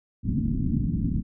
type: low-pass noise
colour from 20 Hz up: white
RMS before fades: -25 dBFS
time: 0.23-1.23 s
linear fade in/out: 50 ms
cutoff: 260 Hz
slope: 48 dB/octave
effects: none